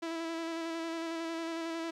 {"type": "tone with vibrato", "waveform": "sawtooth", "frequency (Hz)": 329.6, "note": "E4", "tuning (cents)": 0, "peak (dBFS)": -31, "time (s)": [0.02, 1.91], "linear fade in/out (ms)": 10, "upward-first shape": "square", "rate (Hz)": 11, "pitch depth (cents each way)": 18, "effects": ["low-pass 6000 Hz 12 dB/octave", "12-bit"]}